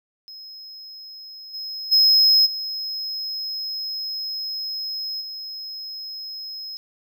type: tone with level steps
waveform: triangle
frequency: 5130 Hz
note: E8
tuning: 48 cents flat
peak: -36 / -28 / -11 / -25 / -30 dBFS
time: 0.28-6.77 s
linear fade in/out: 0 ms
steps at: 1.53 / 1.91 / 2.45 / 5.2 s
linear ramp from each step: 20 ms
effects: none